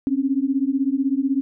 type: beating tone pair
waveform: sine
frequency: 263.6 / 279.6 Hz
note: C4 / C#4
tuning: +13 / +15 cents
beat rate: 16 Hz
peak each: -21 / -21 dBFS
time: 0.07-1.41 s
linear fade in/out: 0 ms
effects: none